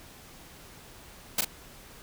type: noise with echo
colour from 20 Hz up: white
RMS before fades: -25 dBFS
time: 1.38-1.41 s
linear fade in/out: 5 ms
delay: 38 ms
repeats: 1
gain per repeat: -4 dB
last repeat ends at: 1.448 s
effects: pink hiss -50 dBFS RMS until 2.02 s